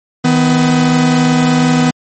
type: tone pair together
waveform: 45% pulse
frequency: 159.03 / 249.9 Hz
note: D#3 / B3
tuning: +38 / +21 cents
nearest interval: minor sixth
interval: 783 cents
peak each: -13 / -10 dBFS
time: 0.24-1.91 s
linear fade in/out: 10 ms
effects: MP3 32 kbps